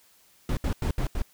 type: noise bursts at uneven times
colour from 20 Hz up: brown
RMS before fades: -26 dBFS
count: 5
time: 0.49-0.57 / 0.64-0.73 / 0.82-0.91 / 0.98-1.07 / 1.15-1.22 s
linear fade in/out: 2 ms
effects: white hiss -60 dBFS RMS until 1.33 s